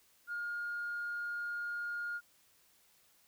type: tone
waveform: sine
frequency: 1421 Hz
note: F6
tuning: 30 cents sharp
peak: -35 dBFS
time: 0.27-2.21 s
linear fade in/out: 50 ms
effects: tanh soft clip ceiling -32 dBFS + white hiss -68 dBFS RMS until 3.27 s